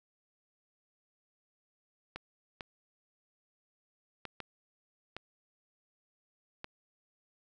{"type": "clicks", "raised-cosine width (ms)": 0.3, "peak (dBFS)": -24, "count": 6, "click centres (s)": [2.16, 2.608, 4.253, 4.403, 5.166, 6.644], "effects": []}